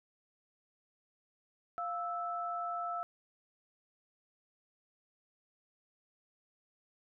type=tone pair together; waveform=sine; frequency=698 / 1315.7 Hz; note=F5 / E6; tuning=-1 / -4 cents; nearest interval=major seventh; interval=1097 cents; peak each=-38 / -37 dBFS; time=1.78-3.03 s; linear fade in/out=0 ms; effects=none